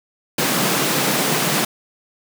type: high-pass noise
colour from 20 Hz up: pink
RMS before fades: -19 dBFS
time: 0.38-1.65 s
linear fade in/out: 5 ms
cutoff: 130 Hz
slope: 96 dB/octave
effects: none